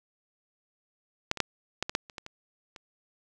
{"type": "clicks", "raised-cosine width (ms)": 0.2, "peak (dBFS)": [-8, -20, -6, -11, -15, -8, -28, -21, -24, -27], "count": 10, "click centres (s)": [1.314, 1.373, 1.403, 1.826, 1.895, 1.951, 2.098, 2.182, 2.264, 2.762], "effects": []}